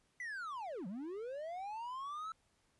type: linear two-way sweep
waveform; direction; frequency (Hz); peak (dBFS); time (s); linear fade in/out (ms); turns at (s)
triangle; down then up; 2024 to 170 to 1331; -39; 0.2-2.32; 2; 0.87
effects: pink hiss -75 dBFS RMS until 2.79 s + resampled to 24000 Hz